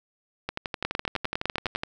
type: two click trains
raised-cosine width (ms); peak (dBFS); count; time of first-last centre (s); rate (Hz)
0.3; -13 / -10; 17 / 10; 0.49-1.835 / 0.85-1.759; 11.9 / 9.9
effects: none